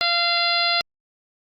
harmonic tone, 690 Hz, F5, 21 cents flat, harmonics 1 / 2 / 3 / 4 / 5 / 6 / 7, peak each -26 / -26 / -26 / -28 / -27 / -23 / -27 dBFS, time 0.01-0.81 s, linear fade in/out 0 ms, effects Opus 48 kbps

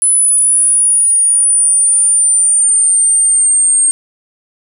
sine exponential sweep, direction down, 10030 to 8550 Hz, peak -7 dBFS, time 0.02-3.91 s, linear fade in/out 0 ms, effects none

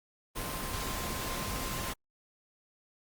sine tone in noise, 1046 Hz, C6, 1 cent flat, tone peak -43 dBFS, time 0.35-1.94 s, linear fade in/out 20 ms, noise pink, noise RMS -36 dBFS, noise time 0.35-1.94 s, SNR -10 dB, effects Opus 32 kbps

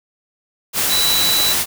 sine tone in noise, 3951 Hz, B7, in tune, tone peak -16 dBFS, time 0.88-1.56 s, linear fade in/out 50 ms, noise white, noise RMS -18 dBFS, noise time 0.73-1.66 s, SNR -1 dB, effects none

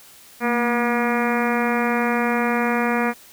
harmonic tone with a mistuned harmonic, 239.9 Hz, A#3, 50 cents sharp, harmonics 1 / 2 / 3 / 4 / 5 / 6 / 7 / 8 / 9 / 10, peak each -22 / -25 / -27 / -28 / -29 / -30 / -30 / -31 / -32 / -32 dBFS, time 0.4-3.14 s, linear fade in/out 50 ms, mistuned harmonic 1, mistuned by -51 cents, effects white hiss -47 dBFS RMS until 3.32 s

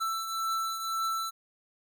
square beating tone pair, 1330 / 1331.9 Hz, E6 / E6, +15 / +17 cents, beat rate 1.9 Hz, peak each -31 / -39 dBFS, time 0-1.31 s, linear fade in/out 20 ms, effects none

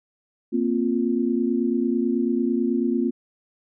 sine chord, Bb suspended second, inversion none, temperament just, 233.1 / 262.2 / 349.6 Hz, Bb3 / C4 / F4, 0 / +4 / +2 cents, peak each -23 / -24 / -25 dBFS, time 0.52-3.11 s, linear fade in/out 20 ms, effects none

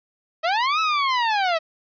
sawtooth linear two-way sweep, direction up then down, 622.3 to 1310 to 630 Hz, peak -15 dBFS, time 0.43-1.59 s, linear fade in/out 20 ms, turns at 0.8 s, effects resampled to 11025 Hz

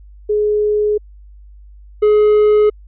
sine / triangle tone pair in turn, 420.2 / 421.9 Hz, G#4 / G#4, +20 / +27 cents, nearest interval unison, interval 7 cents, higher second, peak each -12 / -6 dBFS, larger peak second, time 0.29-0.98 / 2.02-2.7 s, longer first, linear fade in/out 10 ms, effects added 50 Hz sine -37 dBFS peak until 2.87 s + resampled to 8000 Hz

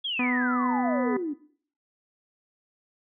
sine exponential sweep, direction down, 3403 to 278.3 Hz, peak -27 dBFS, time 0.04-1.34 s, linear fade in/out 10 ms
harmonic tone, 248.7 Hz, B3, 12 cents sharp, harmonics 1 / 2 / 3 / 4 / 5 / 6 / 7 / 8, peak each -25 / -38 / -37 / -35 / -39 / -47 / -41 / -40 dBFS, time 0.19-1.17 s, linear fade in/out 5 ms
effects noise-tail reverb RT60 0.5 s tail -17 dB re dry

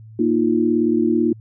sine chord, Bb suspended fourth, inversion none, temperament equal, 233.1 / 311.1 / 349.2 Hz, Bb3 / Eb4 / F4, 0 / 0 / 0 cents, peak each -19 dBFS, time 0.19-1.33 s, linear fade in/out 5 ms, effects added 110 Hz sine -38 dBFS peak until 1.4 s

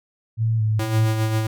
sine tone with vibrato, 110.4 Hz, A2, 6 cents sharp, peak -17 dBFS, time 0.37-1.08 s, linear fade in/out 50 ms, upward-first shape square, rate 2.2 Hz, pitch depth 30 cents each way
square tone with tremolo, 110 Hz, A2, in tune, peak -18 dBFS, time 0.79-1.47 s, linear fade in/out 5 ms, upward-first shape sine, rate 7.4 Hz, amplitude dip 40%
effects none

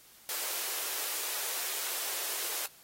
white high-pass noise, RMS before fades -35 dBFS, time 0.29-2.66 s, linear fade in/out 0 ms, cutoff 350 Hz, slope 48 dB/octave, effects white hiss -57 dBFS RMS until 2.83 s + AAC 48 kbps

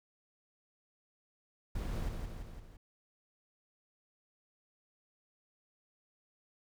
brown noise with echo, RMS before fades -37 dBFS, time 1.75-2.09 s, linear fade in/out 5 ms, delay 170 ms, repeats 4, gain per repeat -4 dB, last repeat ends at 2.77 s, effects none

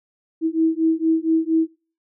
sine beating tone pair, 321.2 / 325.5 Hz, E4 / E4, -45 / -22 cents, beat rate 4.3 Hz, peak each -19 dBFS, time 0.41-1.68 s, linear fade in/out 50 ms, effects noise-tail reverb RT60 0.4 s tail -23 dB re dry

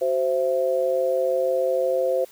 sine tone with amplitude modulation, 522 Hz, C5, 4 cents flat, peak -15 dBFS, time 0.01-2.25 s, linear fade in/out 10 ms, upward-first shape sine, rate 146 Hz, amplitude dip 90%, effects white hiss -51 dBFS RMS until 2.31 s

